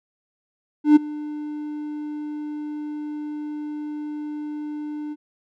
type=tone with ADSR envelope; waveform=triangle; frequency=299.1 Hz; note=D4; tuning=32 cents sharp; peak=-5 dBFS; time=0.84-5.16 s; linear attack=120 ms; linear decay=15 ms; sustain=-21 dB; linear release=40 ms; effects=none